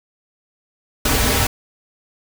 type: noise with comb filter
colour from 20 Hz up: pink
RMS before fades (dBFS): -17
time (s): 1.05-1.47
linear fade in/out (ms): 5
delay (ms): 5.7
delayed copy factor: -0.75
effects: none